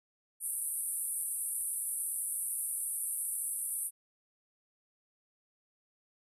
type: band-pass noise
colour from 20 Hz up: pink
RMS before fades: -36 dBFS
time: 0.4-3.91 s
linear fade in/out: 50 ms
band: 8800 to 12000 Hz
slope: 96 dB/octave
effects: none